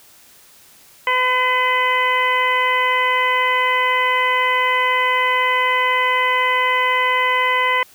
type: harmonic tone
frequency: 506 Hz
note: B4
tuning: 42 cents sharp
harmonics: 1 / 2 / 3 / 4 / 5 / 6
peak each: -25 / -18 / -29 / -18 / -28 / -27 dBFS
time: 1.07-7.83 s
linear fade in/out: 2 ms
effects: white hiss -48 dBFS RMS until 7.94 s